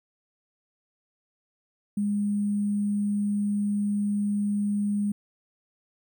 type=tone with sample-and-hold; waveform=sine; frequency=205 Hz; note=G#3; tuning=22 cents flat; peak=-23 dBFS; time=1.97-5.12 s; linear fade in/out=5 ms; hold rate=8820 Hz; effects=none